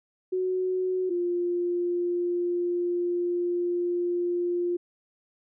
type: tone pair in turn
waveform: sine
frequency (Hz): 370 / 350.9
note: F#4 / F4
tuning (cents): 0 / +8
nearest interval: minor second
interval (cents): 92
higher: first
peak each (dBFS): -24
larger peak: neither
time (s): 0.32-1.1 / 1.1-4.77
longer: second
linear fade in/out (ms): 10
effects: none